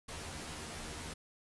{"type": "noise with comb filter", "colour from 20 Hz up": "pink", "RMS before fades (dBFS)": -44, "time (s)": [0.08, 1.14], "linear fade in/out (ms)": 10, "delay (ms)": 13, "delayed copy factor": 0.75, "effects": ["resampled to 24000 Hz"]}